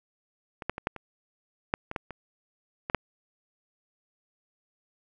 clicks, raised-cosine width 0.5 ms, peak -22 / -12 / -20 / -11 / -24 / -9 / -20 / -15 / -24 / -17 / -6 dBFS, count 11, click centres 0.622 / 0.696 / 0.781 / 0.871 / 0.963 / 1.739 / 1.914 / 1.962 / 2.107 / 2.899 / 2.947 s, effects none

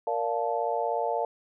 sine chord, Bb major seventh, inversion none, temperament just, 466.2 / 582.7 / 699.2 / 874.1 Hz, Bb4 / D5 / F5 / A5, 0 / -14 / +2 / -12 cents, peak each -31 / -32 / -30 / -31 dBFS, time 0.07-1.25 s, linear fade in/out 2 ms, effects none

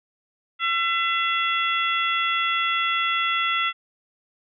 harmonic tone, 675 Hz, E5, 41 cents sharp, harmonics 2 / 3 / 4 / 5, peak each -24 / -26 / -27 / -28 dBFS, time 0.59-3.73 s, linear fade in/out 50 ms, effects none

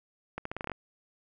accelerating click train, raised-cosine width 0.5 ms, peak -20 dBFS, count 9, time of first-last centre 0.38-0.717 s, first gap 74 ms, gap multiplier 0.83, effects none

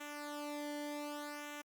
sawtooth tone with flanger, 293.7 Hz, D4, in tune, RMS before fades -44 dBFS, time 0-1.62 s, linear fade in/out 10 ms, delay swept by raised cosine 0.21 to 0.78 ms, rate 0.66 Hz, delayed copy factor -0.75, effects Opus 48 kbps

